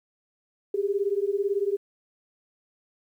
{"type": "beating tone pair", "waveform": "sine", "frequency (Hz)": [391.9, 409.9], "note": ["G4", "G#4"], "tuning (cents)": [0, -23], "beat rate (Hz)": 18, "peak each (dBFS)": -26, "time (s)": [0.74, 1.77], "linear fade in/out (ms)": 5, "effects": ["10-bit"]}